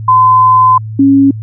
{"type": "tone pair in turn", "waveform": "sine", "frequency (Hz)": [1022, 275.3], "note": ["C6", "C#4"], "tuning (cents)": [-41, -12], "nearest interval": "octave + major seventh", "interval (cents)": 2271, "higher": "first", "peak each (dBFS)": -3, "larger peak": "neither", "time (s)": [[0.08, 0.78], [0.99, 1.31]], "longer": "first", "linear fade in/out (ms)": 5, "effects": ["added 109 Hz sine -19 dBFS peak until 1.42 s"]}